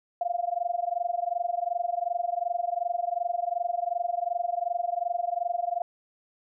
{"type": "tone with amplitude modulation", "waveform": "sine", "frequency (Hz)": 698.5, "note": "F5", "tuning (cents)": 0, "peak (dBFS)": -22, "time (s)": [0.21, 5.82], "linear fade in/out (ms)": 2, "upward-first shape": "sine", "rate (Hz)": 22.7, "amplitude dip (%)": 95, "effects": []}